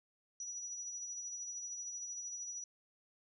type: tone with tremolo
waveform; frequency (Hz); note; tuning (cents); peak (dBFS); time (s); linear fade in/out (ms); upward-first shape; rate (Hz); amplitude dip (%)
sine; 5860; F#8; -18; -40; 0.4-2.64; 2; sine; 13; 35
effects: none